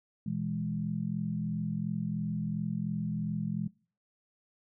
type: chord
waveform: sine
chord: E major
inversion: second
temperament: equal with one note detuned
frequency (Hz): 120.72 / 164.81 / 207.7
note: B2 / E3 / G#3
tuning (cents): -39 / 0 / 0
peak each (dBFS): -39 / -34 / -34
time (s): 0.26-3.68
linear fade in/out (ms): 5
effects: noise-tail reverb RT60 0.4 s tail -21 dB re dry